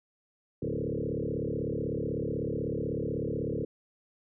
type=tone with frequency modulation; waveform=sine; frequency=294.6 Hz; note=D4; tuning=6 cents sharp; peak=-29 dBFS; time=0.62-3.65 s; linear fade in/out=5 ms; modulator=36.1 Hz; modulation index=5.6; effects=none